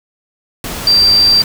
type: tone in noise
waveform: sine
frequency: 4699 Hz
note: D8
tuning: in tune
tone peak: -6 dBFS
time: 0.87-1.42 s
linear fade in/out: 2 ms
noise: pink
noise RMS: -23 dBFS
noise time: 0.64-1.44 s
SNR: +14 dB
effects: none